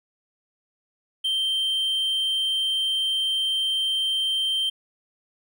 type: tone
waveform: triangle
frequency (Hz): 3136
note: G7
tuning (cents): 0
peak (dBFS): -20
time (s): 1.24-4.7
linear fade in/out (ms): 10
effects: none